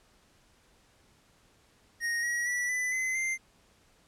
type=tone with pitch steps; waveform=square; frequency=1867 / 1909.5 / 1953 / 1997.5 / 2043 / 2090 Hz; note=A#6 / A#6 / B6 / B6 / C7 / C7; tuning=+2 / +41 / -20 / +19 / -42 / -2 cents; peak=-29 dBFS; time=2-3.38 s; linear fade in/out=50 ms; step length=230 ms; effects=pink hiss -64 dBFS RMS until 4.07 s + low-pass 10000 Hz 12 dB/octave